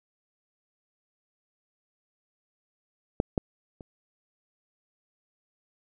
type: clicks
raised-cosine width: 2 ms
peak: -9 / -11 / -29 dBFS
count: 3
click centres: 3.201 / 3.378 / 3.808 s
effects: none